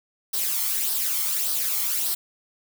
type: noise with flanger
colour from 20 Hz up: blue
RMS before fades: -25 dBFS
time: 0.33-2.15 s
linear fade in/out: 10 ms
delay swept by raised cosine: 0.21 to 0.95 ms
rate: 1.7 Hz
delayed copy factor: +0.55
effects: none